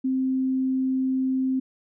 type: tone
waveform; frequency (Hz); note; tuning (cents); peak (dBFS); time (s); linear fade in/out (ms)
sine; 261.6; C4; 0; -21; 0.04-1.6; 10
effects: none